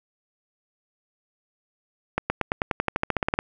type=accelerating click train; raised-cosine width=0.5 ms; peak=-7 dBFS; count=16; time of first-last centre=2.18-3.389 s; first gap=120 ms; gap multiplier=0.94; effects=none